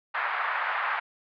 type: band-pass noise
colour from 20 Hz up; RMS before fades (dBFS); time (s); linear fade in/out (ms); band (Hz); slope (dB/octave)
white; -29; 0.14-1; 10; 840 to 1800; 24
effects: resampled to 11025 Hz